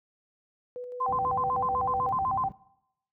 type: tone with tremolo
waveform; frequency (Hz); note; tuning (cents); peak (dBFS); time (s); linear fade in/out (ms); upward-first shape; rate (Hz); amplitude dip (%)
sine; 494.5; B4; +2; -34; 0.76-2.09; 0; square; 6.2; 25
type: tone with vibrato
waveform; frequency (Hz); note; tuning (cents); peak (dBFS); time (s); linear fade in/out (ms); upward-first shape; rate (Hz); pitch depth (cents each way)
sine; 897; A5; +33; -25; 1-2.49; 10; square; 8; 250
type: low-pass noise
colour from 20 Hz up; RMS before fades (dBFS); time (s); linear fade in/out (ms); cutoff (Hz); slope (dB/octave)
white; -40; 1.08-2.52; 0; 140; 12
effects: noise-tail reverb RT60 0.8 s tail -20 dB re dry + high-pass 80 Hz 12 dB/octave